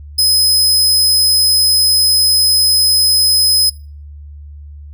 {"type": "tone", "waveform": "sawtooth", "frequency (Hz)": 5070, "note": "D#8", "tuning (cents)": 32, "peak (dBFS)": -6, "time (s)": [0.18, 3.7], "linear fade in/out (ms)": 10, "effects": ["noise-tail reverb RT60 0.4 s tail -23 dB re dry", "added 73 Hz sine -30 dBFS peak until 4.93 s"]}